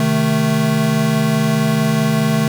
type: chord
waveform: square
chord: A diminished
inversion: first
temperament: equal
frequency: 130.81 / 155.56 / 220 Hz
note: C3 / Eb3 / A3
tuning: 0 / 0 / 0 cents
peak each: -23 / -18 / -17 dBFS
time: 0-2.48 s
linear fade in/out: 2 ms
effects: none